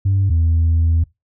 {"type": "tone pair in turn", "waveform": "sine", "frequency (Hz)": [97.4, 81.97], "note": ["G2", "E2"], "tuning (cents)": [-11, -9], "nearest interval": "minor third", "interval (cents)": 298, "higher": "first", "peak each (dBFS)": [-11, -10], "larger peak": "second", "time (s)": [[0.05, 0.3], [0.3, 1.04]], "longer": "second", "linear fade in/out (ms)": 10, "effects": ["noise-tail reverb RT60 0.2 s tail -23 dB re dry", "tanh soft clip ceiling -10 dBFS"]}